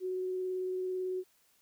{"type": "tone with vibrato", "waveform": "sine", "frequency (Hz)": 370, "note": "F#4", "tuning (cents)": 0, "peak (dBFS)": -32, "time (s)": [0, 1.24], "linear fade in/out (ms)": 50, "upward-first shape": "square", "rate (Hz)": 18, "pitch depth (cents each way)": 8, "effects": ["white hiss -69 dBFS RMS until 1.61 s"]}